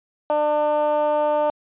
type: tone with band-pass filter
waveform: 15% pulse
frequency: 299.2 Hz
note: D4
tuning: 32 cents sharp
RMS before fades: -20 dBFS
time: 0.3-1.5 s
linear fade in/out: 0 ms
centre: 710 Hz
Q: 7.3
effects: resampled to 8000 Hz